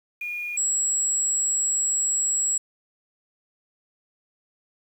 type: tone pair in turn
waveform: sine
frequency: 2434 / 7727 Hz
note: D#7 / B8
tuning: -39 / -39 cents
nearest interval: octave + minor sixth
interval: 2000 cents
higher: second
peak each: -28 / -20 dBFS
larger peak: second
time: 0.21-0.57 / 0.57-2.58 s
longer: second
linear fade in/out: 5 ms
effects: tanh soft clip ceiling -16 dBFS + 8-bit